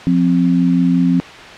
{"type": "tone pair together", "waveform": "sine", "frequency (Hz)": [175.93, 261.6], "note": ["F3", "C4"], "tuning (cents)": [13, 0], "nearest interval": "perfect fifth", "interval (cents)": 687, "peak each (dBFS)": -13, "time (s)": [0.07, 1.2], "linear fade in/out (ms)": 0, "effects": ["white hiss -33 dBFS RMS until 1.57 s", "low-pass 3000 Hz 12 dB/octave"]}